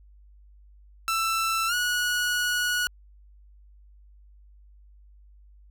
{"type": "tone with pitch glide", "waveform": "sawtooth", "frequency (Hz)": [1332, 1461], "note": ["E6", "F#6"], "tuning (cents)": [18, -22], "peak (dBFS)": -20, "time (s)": [1.08, 2.87], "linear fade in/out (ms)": 0, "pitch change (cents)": 160, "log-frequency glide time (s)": [1.67, 1.74], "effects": ["added 50 Hz sine -50 dBFS peak until 5.7 s"]}